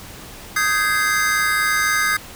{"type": "chord", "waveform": "square", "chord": "Ab major seventh", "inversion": "second", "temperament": "just", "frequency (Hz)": [1245.9, 1557.4, 1661.2, 2077], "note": ["Eb6", "G6", "Ab6", "C7"], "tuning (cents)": [2, -12, 0, -13], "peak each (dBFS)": -23, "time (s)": [0.56, 2.17], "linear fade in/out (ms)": 5, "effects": ["pink hiss -38 dBFS RMS until 2.35 s"]}